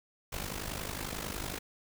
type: noise with amplitude modulation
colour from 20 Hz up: pink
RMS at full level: -35 dBFS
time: 0.32-1.59 s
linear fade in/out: 10 ms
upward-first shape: sine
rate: 51 Hz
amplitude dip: 75%
effects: none